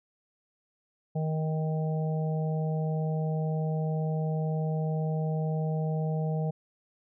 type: harmonic tone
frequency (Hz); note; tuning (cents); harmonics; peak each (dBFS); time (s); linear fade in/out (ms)
157; D#3; +16; 1 / 3 / 4 / 5; -27 / -37 / -39 / -41; 1.15-6.51; 10
effects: none